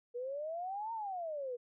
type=exponential two-way sweep; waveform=sine; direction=up then down; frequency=473.4 to 927 to 473.4 Hz; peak=-37 dBFS; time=0.14-1.57 s; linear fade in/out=20 ms; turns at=0.93 s; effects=none